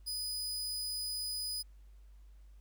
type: tone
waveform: sawtooth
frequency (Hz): 4978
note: D#8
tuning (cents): 0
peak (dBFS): -33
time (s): 0.06-1.63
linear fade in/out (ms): 20
effects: added 50 Hz sine -53 dBFS peak until 2.6 s + pink hiss -75 dBFS RMS until 2.6 s